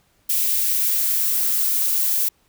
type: noise with high-pass filter sweep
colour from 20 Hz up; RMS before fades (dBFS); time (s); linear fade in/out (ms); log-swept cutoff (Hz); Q
violet; -20; 0.29-2.29; 10; 2400 to 590; 1.4
effects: pink hiss -62 dBFS RMS until 2.48 s